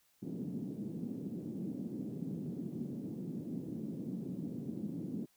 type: band-pass noise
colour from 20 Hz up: white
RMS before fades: -41 dBFS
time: 0.22-5.26 s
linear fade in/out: 10 ms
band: 160 to 270 Hz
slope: 24 dB/octave
effects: white hiss -72 dBFS RMS until 5.36 s